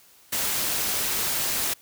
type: noise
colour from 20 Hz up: white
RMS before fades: -26 dBFS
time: 0.32-1.74 s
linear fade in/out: 10 ms
effects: white hiss -55 dBFS RMS until 1.81 s